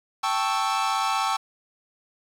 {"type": "chord", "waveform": "45% pulse", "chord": "A dominant seventh", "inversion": "third", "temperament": "equal", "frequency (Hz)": [784, 880, 1108.7, 1318.5], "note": ["G5", "A5", "C#6", "E6"], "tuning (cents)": [0, 0, 0, 0], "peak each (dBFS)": -28, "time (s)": [0.23, 1.37], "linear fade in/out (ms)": 10, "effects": ["low-pass 8000 Hz 12 dB/octave", "8-bit"]}